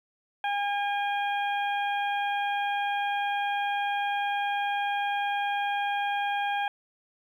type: harmonic tone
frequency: 811 Hz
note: G#5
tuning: 41 cents flat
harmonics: 1 / 2 / 3 / 4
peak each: -27 / -33 / -37 / -39 dBFS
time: 0.44-6.68 s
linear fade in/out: 2 ms
effects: 10-bit